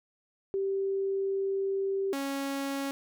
sine / sawtooth tone pair in turn, 390 / 275.8 Hz, G4 / C#4, -9 / -9 cents, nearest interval tritone, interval 600 cents, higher first, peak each -27 dBFS, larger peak neither, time 0.54-2.13 / 2.13-2.91 s, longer first, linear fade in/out 0 ms, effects none

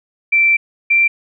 sine tone pair in turn, 2342 / 2356 Hz, D7 / D7, -5 / +5 cents, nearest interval unison, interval 10 cents, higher second, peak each -9 dBFS, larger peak neither, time 0.32-0.57 / 0.9-1.08 s, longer first, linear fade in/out 10 ms, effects none

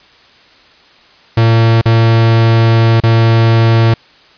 45% pulse tone with dropouts, 113.9 Hz, A#2, 40 cents flat, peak -6 dBFS, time 1.37-3.94 s, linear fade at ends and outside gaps 5 ms, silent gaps 1.814-1.856 / 3.003-3.035 s, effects white hiss -44 dBFS RMS until 4.37 s + resampled to 11025 Hz

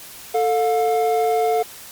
triangle tone pair together, 443.1 / 711.6 Hz, A4 / F5, +12 / +32 cents, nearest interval minor sixth, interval 820 cents, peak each -17 dBFS, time 0.34-1.63 s, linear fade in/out 10 ms, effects white hiss -39 dBFS RMS until 1.91 s + Opus 48 kbps

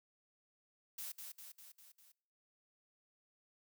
blue noise with echo, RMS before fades -45 dBFS, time 0.98-1.12 s, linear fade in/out 5 ms, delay 200 ms, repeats 5, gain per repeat -4 dB, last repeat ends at 2.12 s, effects noise-tail reverb RT60 0.7 s tail -25 dB re dry

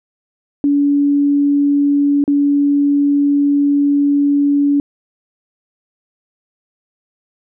sine tone with dropouts, 285.5 Hz, D4, 49 cents flat, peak -10 dBFS, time 0.64-4.8 s, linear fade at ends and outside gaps 1 ms, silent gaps 2.24-2.278 s, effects none

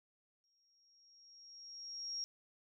sine tone with exponential growth, 5588 Hz, F8, in tune, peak -37 dBFS, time 0.44-2.24 s, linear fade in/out 0 ms, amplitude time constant 390 ms, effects none

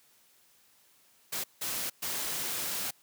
white noise bursts at uneven times, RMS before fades -34 dBFS, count 3, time 1.32-1.44 / 1.61-1.9 / 2.02-2.91 s, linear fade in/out 10 ms, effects white hiss -64 dBFS RMS until 3.02 s + high-pass 100 Hz 12 dB/octave

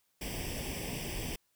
pink noise with comb filter, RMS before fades -38 dBFS, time 0.21-1.36 s, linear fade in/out 5 ms, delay 0.37 ms, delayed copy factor +0.85, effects white hiss -75 dBFS RMS until 1.55 s

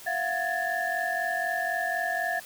sine tone cluster, 679 / 723 / 1679 / 1779 Hz, F5 / F#5 / G#6 / A6, -49 / -40 / +18 / +19 cents, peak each -31 dBFS, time 0.06-2.4 s, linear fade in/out 10 ms, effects tanh soft clip ceiling -18 dBFS + white hiss -46 dBFS RMS until 2.45 s

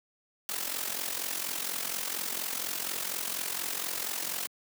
white noise with amplitude modulation, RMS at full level -31 dBFS, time 0.49-4.47 s, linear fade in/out 0 ms, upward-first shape sine, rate 44.2 Hz, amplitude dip 70%, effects high-pass 200 Hz 12 dB/octave

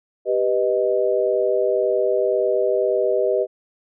sine chord, G augmented, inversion none, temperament equal, 392 / 493.9 / 622.3 Hz, G4 / B4 / D#5, 0 / 0 / 0 cents, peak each -21 dBFS, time 0.25-3.47 s, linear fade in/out 50 ms, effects none

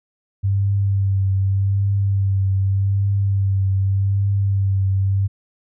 sine tone with vibrato, 98 Hz, G2, in tune, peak -15 dBFS, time 0.43-5.28 s, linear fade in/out 20 ms, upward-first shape triangle, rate 0.84 Hz, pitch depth 32 cents each way, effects none

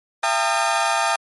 30% pulse tone cluster, 675 / 796 / 907 / 1226 Hz, E5 / G5 / A#5 / D#6, +41 / +26 / -48 / -26 cents, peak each -21 dBFS, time 0.23-1.16 s, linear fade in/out 5 ms, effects MP3 48 kbps

